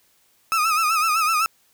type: tone with vibrato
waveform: 35% pulse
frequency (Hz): 1278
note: D#6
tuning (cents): +46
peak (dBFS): -16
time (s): 0.52-1.46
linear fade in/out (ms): 0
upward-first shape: sine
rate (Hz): 7.9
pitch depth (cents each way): 84
effects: white hiss -61 dBFS RMS until 1.73 s